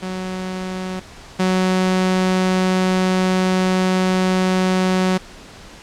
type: tone pair in turn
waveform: sawtooth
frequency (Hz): 185.7 / 185.7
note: F#3 / F#3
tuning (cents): +7 / +7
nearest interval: unison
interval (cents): 0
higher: neither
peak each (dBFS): -20 / -11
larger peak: second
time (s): 0.02-1 / 1.39-5.18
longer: second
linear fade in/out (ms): 10
effects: pink hiss -40 dBFS RMS until 5.82 s + low-pass 7000 Hz 12 dB/octave